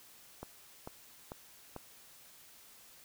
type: click train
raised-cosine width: 1 ms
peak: -28 dBFS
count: 4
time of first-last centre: 0.43-1.763 s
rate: 2.25 Hz
effects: white hiss -58 dBFS RMS until 3.04 s